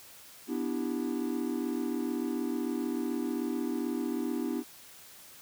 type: chord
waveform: triangle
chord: E minor seventh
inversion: second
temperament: equal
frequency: 246.9 / 293.7 / 329.6 / 392 Hz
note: B3 / D4 / E4 / G4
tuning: 0 / 0 / 0 / 0 cents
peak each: -32 / -33 / -34 / -37 dBFS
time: 0.47-4.64 s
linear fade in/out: 50 ms
effects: white hiss -52 dBFS RMS until 5.41 s + high-pass 60 Hz 12 dB/octave